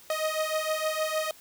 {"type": "beating tone pair", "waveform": "sawtooth", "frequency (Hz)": [622.3, 628.8], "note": ["D#5", "D#5"], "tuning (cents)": [0, 18], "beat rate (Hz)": 6.5, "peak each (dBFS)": -26, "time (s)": [0.1, 1.31], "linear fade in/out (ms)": 2, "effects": ["white hiss -53 dBFS RMS until 1.4 s"]}